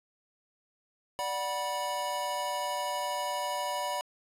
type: chord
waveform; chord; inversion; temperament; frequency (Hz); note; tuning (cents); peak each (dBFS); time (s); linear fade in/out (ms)
square; B minor; first; equal with one note detuned; 587.3 / 740 / 974.7; D5 / F#5 / B5; 0 / 0 / -23; -37 / -38 / -34; 1.19-4.01; 0
effects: resampled to 32000 Hz + 9-bit